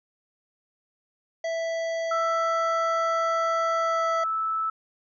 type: harmonic tone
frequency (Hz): 659.3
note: E5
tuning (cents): 0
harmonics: 1 / 3 / 5 / 7 / 9 / 10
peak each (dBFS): -26 / -36 / -46 / -47 / -48 / -54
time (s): 1.44-4.24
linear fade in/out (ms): 5
type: tone with pitch glide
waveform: sine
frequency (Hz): 1326 to 1311.5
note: E6 to E6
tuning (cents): +10 to -9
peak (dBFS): -24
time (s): 2.11-4.7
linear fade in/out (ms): 5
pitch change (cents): -19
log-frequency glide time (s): 3.77-4.04
effects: none